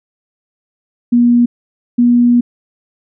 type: tone pair in turn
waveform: sine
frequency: 240 / 241.2 Hz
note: B3 / B3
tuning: -49 / -41 cents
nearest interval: unison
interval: 8 cents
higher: second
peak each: -6 dBFS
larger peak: neither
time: 1.12-1.46 / 1.98-2.41 s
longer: second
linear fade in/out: 10 ms
effects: none